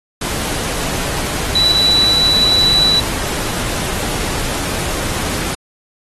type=tone in noise; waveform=sine; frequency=3951 Hz; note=B7; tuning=in tune; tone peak=-10 dBFS; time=1.55-3 s; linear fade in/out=5 ms; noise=pink; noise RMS=-21 dBFS; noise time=0.21-5.55 s; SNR=+8 dB; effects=AAC 32 kbps